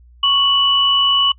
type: tone pair together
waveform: sine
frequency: 1109.4 / 2960 Hz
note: C#6 / F#7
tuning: +1 / 0 cents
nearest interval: octave + perfect fourth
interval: 1699 cents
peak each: -18 / -12 dBFS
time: 0.23-1.32 s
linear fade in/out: 5 ms
effects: noise-tail reverb RT60 0.1 s tail -26 dB re dry + added 60 Hz sine -43 dBFS peak until 1.38 s